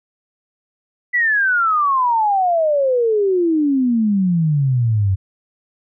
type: exponential sweep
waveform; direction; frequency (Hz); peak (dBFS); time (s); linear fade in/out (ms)
sine; down; 1995 to 92.5; -13; 1.13-5.16; 20
effects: none